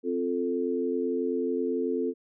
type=chord; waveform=sine; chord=F major; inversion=second; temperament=equal; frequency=261.6 / 349.2 / 440 Hz; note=C4 / F4 / A4; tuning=0 / 0 / 0 cents; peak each=-30 / -31 / -29 dBFS; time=0.03-2.14 s; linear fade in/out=50 ms; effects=none